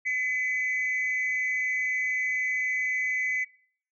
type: tone pair together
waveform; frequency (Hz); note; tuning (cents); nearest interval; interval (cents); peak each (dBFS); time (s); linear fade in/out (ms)
sine; 2019 / 2266; B6 / C#7; +38 / +37; major second; 199; -25 / -29; 0.05-3.45; 20
effects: noise-tail reverb RT60 0.5 s tail -20 dB re dry + tanh soft clip ceiling -21 dBFS

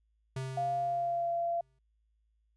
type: tone with exponential decay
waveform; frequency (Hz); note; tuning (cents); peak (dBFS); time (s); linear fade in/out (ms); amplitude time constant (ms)
square; 131.8; C3; +13; -34; 0.36-1.79; 5; 310
type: tone with pitch glide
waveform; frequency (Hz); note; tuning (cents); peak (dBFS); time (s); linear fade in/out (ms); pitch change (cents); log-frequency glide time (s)
sine; 698.5 to 683.7; F5 to F5; 0 to -37; -29; 0.57-1.61; 5; -37; 0.73-1.3
effects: added 54 Hz sine -70 dBFS peak until 2.56 s + resampled to 24000 Hz

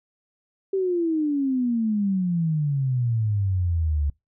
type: exponential sweep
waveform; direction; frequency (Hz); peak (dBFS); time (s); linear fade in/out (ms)
sine; down; 392 to 70.4; -20; 0.73-4.1; 5
effects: noise-tail reverb RT60 0.2 s tail -25 dB re dry

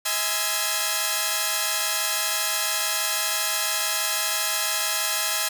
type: tone cluster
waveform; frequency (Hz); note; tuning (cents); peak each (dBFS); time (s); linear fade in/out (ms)
5% pulse; 640 / 826 / 1029 / 1346 / 1685; D#5 / G#5 / C6 / E6 / G#6; +49 / -10 / -29 / +36 / +25; -18; 0.05-5.49; 10
effects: none

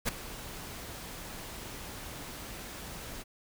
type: noise with ADSR envelope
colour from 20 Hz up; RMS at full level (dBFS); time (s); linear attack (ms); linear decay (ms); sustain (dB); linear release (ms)
pink; -27; 0.05-3.24; 34; 8; -16; 30
effects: none

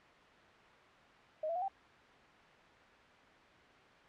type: tone with pitch steps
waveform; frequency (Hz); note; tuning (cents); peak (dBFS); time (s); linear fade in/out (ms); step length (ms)
sine; 622.3 / 670.8 / 723.1 / 779.5; D#5 / E5 / F#5 / G5; 0 / +30 / -40 / -10; -34; 1.43-1.682; 5; 63
effects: white hiss -59 dBFS RMS until 4.08 s + low-pass 2000 Hz 12 dB/octave

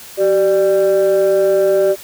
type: tone pair together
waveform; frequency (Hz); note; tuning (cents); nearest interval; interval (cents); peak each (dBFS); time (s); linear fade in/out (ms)
sine; 383.9 / 593; G4 / D5; -36 / +17; minor sixth; 753; -11; 0.17-1.96; 50
effects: tanh soft clip ceiling -7 dBFS + white hiss -36 dBFS RMS until 2.03 s

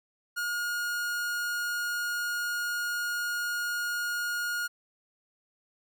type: tone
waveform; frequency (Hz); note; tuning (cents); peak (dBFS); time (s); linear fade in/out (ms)
45% pulse; 1432; F6; +43; -29; 0.36-4.68; 20
effects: none

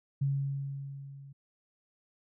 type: tone with level ramp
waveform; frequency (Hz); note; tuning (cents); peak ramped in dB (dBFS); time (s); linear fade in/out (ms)
sine; 138.59; C#3; 0; -25 to -47; 0.21-1.33; 10
effects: none

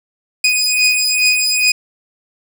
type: beating tone pair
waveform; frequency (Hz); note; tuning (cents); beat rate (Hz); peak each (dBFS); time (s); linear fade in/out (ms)
20% pulse; 2489 / 2491.4; D#7 / D#7; 0 / +2; 2.4; -10; 0.44-1.72; 5
effects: none

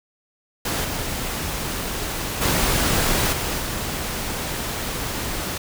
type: noise with level steps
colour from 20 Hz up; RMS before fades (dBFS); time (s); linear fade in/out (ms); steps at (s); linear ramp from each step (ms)
pink; -24 / -27 / -20 / -25 / -27; 0.65-5.58; 5; 0.84 / 2.41 / 3.32 / 3.59; 10
effects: none

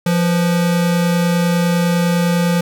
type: tone pair together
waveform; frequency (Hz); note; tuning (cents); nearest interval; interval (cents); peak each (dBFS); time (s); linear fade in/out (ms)
square; 174.1 / 492.4; F3 / B4; -5 / -5; octave + tritone; 1800; -14 / -25; 0.06-2.61; 5
effects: none

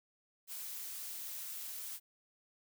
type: noise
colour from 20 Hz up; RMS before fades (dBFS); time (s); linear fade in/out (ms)
blue; -44; 0.47-2; 50
effects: none

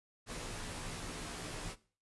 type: noise with comb filter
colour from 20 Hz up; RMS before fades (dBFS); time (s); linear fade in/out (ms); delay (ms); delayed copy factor
pink; -43; 0.26-1.76; 50; 15; -0.8
effects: noise-tail reverb RT60 0.4 s tail -18 dB re dry + resampled to 24000 Hz

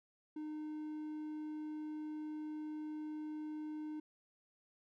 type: tone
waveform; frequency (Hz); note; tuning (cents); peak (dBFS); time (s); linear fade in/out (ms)
triangle; 305.9; D#4; -29; -39; 0.36-4; 5
effects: none

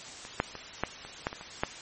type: clicks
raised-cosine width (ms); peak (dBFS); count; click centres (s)
0.5; -27 / -9 / -23 / -11 / -28 / -13 / -23 / -28 / -11; 9; 0.251 / 0.401 / 0.553 / 0.836 / 1.05 / 1.269 / 1.329 / 1.411 / 1.635
effects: white hiss -44 dBFS RMS until 1.81 s + MP3 32 kbps

